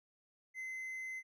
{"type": "tone", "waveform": "triangle", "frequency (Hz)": 2054, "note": "C7", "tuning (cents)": -33, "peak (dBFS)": -39, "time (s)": [0.54, 1.23], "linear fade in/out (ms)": 50, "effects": []}